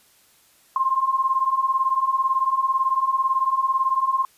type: beating tone pair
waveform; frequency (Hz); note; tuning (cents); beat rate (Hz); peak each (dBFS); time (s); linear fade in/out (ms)
sine; 1046.5 / 1064.5; C6 / C6; 0 / +30; 18; -23 / -20; 0.76-4.25; 2
effects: white hiss -57 dBFS RMS until 4.37 s + resampled to 32000 Hz